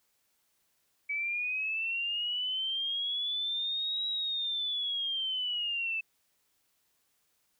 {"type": "linear two-way sweep", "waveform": "sine", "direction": "up then down", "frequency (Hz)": [2277, 3867, 2622], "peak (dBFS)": -30, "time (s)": [1.09, 6.01], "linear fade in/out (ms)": 10, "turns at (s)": 4.07, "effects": ["white hiss -74 dBFS RMS until 7.59 s"]}